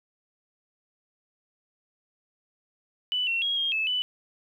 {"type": "tone with pitch steps", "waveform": "sine", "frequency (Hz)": [2983, 2721, 3288, 3232, 2611, 2988], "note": ["F#7", "F7", "G#7", "G#7", "E7", "F#7"], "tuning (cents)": [13, -46, -18, -48, -17, 16], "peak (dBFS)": -24, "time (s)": [3.12, 4.02], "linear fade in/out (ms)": 0, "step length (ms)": 150, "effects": ["10-bit"]}